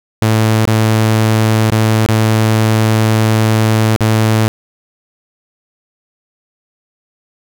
sawtooth tone with dropouts, 110 Hz, A2, in tune, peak -5 dBFS, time 0.22-4.48 s, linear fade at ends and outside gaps 0 ms, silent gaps 0.653-0.674 / 1.703-1.719 / 2.062-2.088 / 3.962-4.007 s, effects none

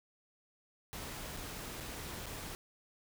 pink noise with dropouts, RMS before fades -44 dBFS, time 0.93-2.55 s, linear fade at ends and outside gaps 0 ms, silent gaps 1.367-1.371 / 1.802-1.806 / 2.259-2.265 s, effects none

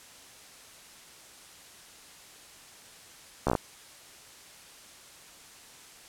slowing click train, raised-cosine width 1 ms, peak -11 dBFS, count 6, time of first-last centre 3.47-3.552 s, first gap 14 ms, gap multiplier 1.08, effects white hiss -51 dBFS RMS until 6.08 s + low-pass 10000 Hz 12 dB/octave

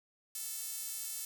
sawtooth tone with high-pass filter, 440.7 Hz, A4, 3 cents sharp, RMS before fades -41 dBFS, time 0.35-1.25 s, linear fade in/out 2 ms, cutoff 8400 Hz, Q 0.82, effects none

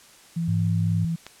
sine tone with pitch glide, 167.5 to 165.96 Hz, E3 to E3, +28 to +12 cents, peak -23 dBFS, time 0.36-1.16 s, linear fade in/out 10 ms, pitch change -16 cents, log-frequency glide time 0.81-1.02 s
sine tone, 103.9 Hz, G#2, 1 cent sharp, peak -22 dBFS, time 0.48-1.05 s, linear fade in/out 5 ms
click, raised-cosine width 0.2 ms, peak -20 dBFS, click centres 1.266 s
effects white hiss -51 dBFS RMS until 1.4 s + low-pass 10000 Hz 12 dB/octave

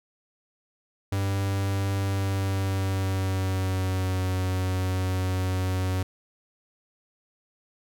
45% pulse tone with pitch glide, 98 to 92.98 Hz, G2 to F#2, 0 to +9 cents, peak -24 dBFS, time 1.12-6.03 s, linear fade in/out 5 ms, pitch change -91 cents, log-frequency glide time 2.03-4.22 s, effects none

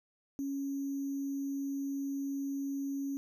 sine tone with sample-and-hold, 277.2 Hz, C#4, in tune, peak -33 dBFS, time 0.39-3.17 s, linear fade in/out 0 ms, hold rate 6300 Hz, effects none

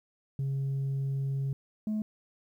sine tone pair in turn, 136.6 / 214.6 Hz, C#3 / A3, -25 / -43 cents, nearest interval minor sixth, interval 782 cents, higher second, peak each -26 dBFS, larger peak neither, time 0.39-1.53 / 1.87-2.02 s, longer first, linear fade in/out 2 ms, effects tanh soft clip ceiling -27 dBFS + 11-bit

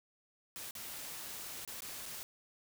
white noise with dropouts, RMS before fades -45 dBFS, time 0.56-2.23 s, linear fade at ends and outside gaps 0 ms, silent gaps 0.709-0.752 / 1.65-1.676 / 1.806-1.821 / 2.056-2.061 s, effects none

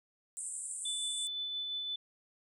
white band-pass noise, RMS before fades -41 dBFS, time 0.37-1.27 s, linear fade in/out 0 ms, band 7700 to 9300 Hz, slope 96 dB/octave
sine tone with tremolo, 3500 Hz, A7, 10 cents flat, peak -34 dBFS, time 0.85-1.96 s, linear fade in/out 5 ms, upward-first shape sine, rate 5.8 Hz, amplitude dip 25%
effects none

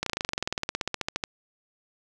slowing click train, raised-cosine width 0.2 ms, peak -10 dBFS, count 24, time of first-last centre 0.03-1.238 s, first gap 33 ms, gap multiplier 1.04, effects none

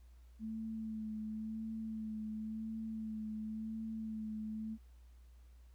sine tone with vibrato, 219.1 Hz, A3, 7 cents flat, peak -39 dBFS, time 0.39-4.78 s, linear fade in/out 50 ms, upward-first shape sine, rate 0.94 Hz, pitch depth 24 cents each way, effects added 60 Hz sine -56 dBFS peak until 5.74 s + pink hiss -75 dBFS RMS until 5.74 s

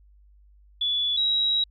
sine tone pair in turn, 3432 / 3852 Hz, A7 / B7, -44 / -44 cents, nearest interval major second, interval 200 cents, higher second, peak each -22 / -20 dBFS, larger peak second, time 0.81-1.17 / 1.17-1.64 s, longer second, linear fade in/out 5 ms, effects added 50 Hz sine -52 dBFS peak until 1.7 s

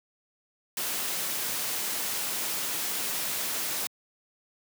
white noise, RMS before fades -31 dBFS, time 0.77-3.87 s, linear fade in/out 2 ms, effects high-pass 150 Hz 12 dB/octave

